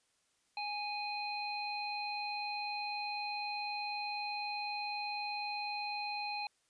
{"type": "harmonic tone", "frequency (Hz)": 828, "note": "G#5", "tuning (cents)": -5, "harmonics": [1, 3, 5], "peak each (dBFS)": [-39, -41, -43], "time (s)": [0.57, 6.47], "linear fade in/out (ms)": 2, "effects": ["white hiss -75 dBFS RMS until 6.69 s", "resampled to 22050 Hz"]}